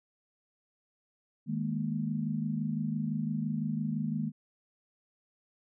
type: chord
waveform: sine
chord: D# suspended fourth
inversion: none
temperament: just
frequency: 155.56 / 207.4 / 233.3 Hz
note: D#3 / G#3 / A#3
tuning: 0 / -2 / +2 cents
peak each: -34 dBFS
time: 1.46-4.32 s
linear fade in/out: 50 ms
effects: none

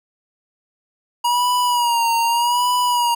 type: tone with vibrato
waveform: square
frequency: 955 Hz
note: A#5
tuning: 42 cents sharp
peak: -16 dBFS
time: 1.24-3.15 s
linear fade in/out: 10 ms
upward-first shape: sine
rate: 0.83 Hz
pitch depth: 59 cents each way
effects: none

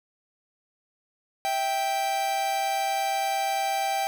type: tone pair together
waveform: 45% pulse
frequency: 655.3 / 784 Hz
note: E5 / G5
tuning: -10 / 0 cents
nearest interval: minor third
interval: 310 cents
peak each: -33 / -25 dBFS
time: 1.45-4.07 s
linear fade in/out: 0 ms
effects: none

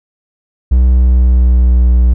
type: tone with pitch glide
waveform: triangle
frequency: 62.6 to 60.75 Hz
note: B1 to B1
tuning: +24 to -28 cents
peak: -3 dBFS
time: 0.71-2.14 s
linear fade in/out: 10 ms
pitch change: -52 cents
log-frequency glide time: 0.9-2.02 s
effects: none

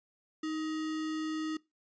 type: tone with sample-and-hold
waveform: sine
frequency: 313.1 Hz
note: D#4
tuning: 11 cents sharp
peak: -32 dBFS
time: 0.43-1.57 s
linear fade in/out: 5 ms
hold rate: 1575 Hz
effects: noise-tail reverb RT60 0.2 s tail -20 dB re dry + resampled to 16000 Hz

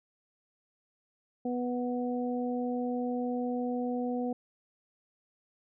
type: harmonic tone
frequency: 246.2 Hz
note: B3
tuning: 5 cents flat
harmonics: 1 / 2 / 3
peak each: -31 / -35 / -39 dBFS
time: 1.45-4.33 s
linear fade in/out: 5 ms
effects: none

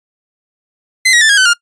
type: tone with pitch steps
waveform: sawtooth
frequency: 2052 / 1903.6 / 1765.9 / 1638.1 / 1519.6 / 1409.7 Hz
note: C7 / A#6 / A6 / G#6 / F#6 / F6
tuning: -34 / +36 / +6 / -24 / +46 / +16 cents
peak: -3 dBFS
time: 1.05-1.536 s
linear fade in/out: 10 ms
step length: 81 ms
effects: noise-tail reverb RT60 0.1 s tail -23 dB re dry + resampled to 22050 Hz

